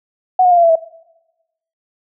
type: tone with pitch steps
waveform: sine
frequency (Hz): 740 / 721.4 / 703.3 / 685.7 / 668.5 / 651.7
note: F#5 / F#5 / F5 / F5 / E5 / E5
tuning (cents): 0 / -44 / +12 / -32 / +24 / -20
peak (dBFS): -7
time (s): 0.39-0.756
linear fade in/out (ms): 5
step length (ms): 61
effects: noise-tail reverb RT60 1.0 s tail -22 dB re dry